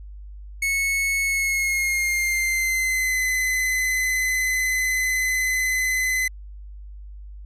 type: tone with pitch glide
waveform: 45% pulse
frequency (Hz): 2200 to 2029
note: C#7 to B6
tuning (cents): -14 to +46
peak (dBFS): -20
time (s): 0.62-6.28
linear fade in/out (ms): 5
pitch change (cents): -140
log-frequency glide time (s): 1.24-3.21
effects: added 50 Hz sine -36 dBFS peak until 7.45 s + resampled to 32000 Hz